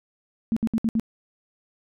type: tone bursts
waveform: sine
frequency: 225 Hz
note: A3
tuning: 39 cents sharp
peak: -19 dBFS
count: 5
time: 0.52-0.997 s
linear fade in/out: 0 ms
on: 45 ms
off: 63 ms
effects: none